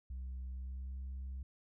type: tone with pitch glide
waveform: sine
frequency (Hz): 64.1 to 65.79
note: C2 to C2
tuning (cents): -35 to +10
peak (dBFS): -38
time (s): 0.1-1.43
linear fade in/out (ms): 5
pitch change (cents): +45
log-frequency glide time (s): 0.5-0.99
effects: tanh soft clip ceiling -39 dBFS